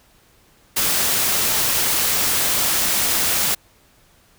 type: noise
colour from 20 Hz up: white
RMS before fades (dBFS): -19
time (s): 0.76-3.55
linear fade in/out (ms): 10
effects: pink hiss -55 dBFS RMS until 4.38 s